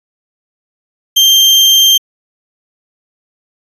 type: tone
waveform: 35% pulse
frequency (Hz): 3162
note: G7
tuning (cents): +14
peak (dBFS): -3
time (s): 1.16-1.98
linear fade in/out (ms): 10
effects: resampled to 32000 Hz